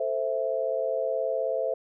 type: chord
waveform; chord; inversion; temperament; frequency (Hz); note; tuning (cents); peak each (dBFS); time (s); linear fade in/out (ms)
sine; A minor; none; equal with one note detuned; 444.3 / 523.3 / 659.3; A4 / C5 / E5; +17 / 0 / 0; -32 / -28 / -29; 0-1.74; 5
effects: none